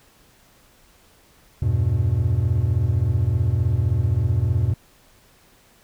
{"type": "chord", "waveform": "triangle", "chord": "E minor", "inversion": "none", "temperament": "equal with one note detuned", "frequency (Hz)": [82.41, 98, 121.49], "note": ["E2", "G2", "B2"], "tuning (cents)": [0, 0, -28], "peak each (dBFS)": [-21, -19, -19], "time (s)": [1.62, 4.74], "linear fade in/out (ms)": 5, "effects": ["tanh soft clip ceiling -6 dBFS", "pink hiss -55 dBFS RMS until 5.83 s"]}